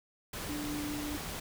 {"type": "tone in noise", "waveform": "sine", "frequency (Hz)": 295.4, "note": "D4", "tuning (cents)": 10, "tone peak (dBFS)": -36, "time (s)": [0.49, 1.17], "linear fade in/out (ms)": 5, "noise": "pink", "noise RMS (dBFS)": -40, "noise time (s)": [0.33, 1.4], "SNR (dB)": 1, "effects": []}